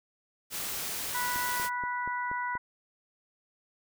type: noise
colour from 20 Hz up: white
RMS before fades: -35 dBFS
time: 0.5-1.7 s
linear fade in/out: 50 ms
type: harmonic tone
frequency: 491.3 Hz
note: B4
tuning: 9 cents flat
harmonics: 2 / 3 / 4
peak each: -32 / -36 / -38 dBFS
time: 1.14-2.58 s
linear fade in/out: 10 ms
type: click train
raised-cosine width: 2 ms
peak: -30 dBFS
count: 6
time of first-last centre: 1.36-2.553 s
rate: 4.19 Hz
effects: none